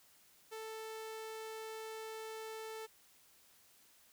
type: tone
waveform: sawtooth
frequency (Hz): 441.1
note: A4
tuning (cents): +4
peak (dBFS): -40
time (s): 0.51-2.87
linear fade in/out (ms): 20
effects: white hiss -66 dBFS RMS until 4.12 s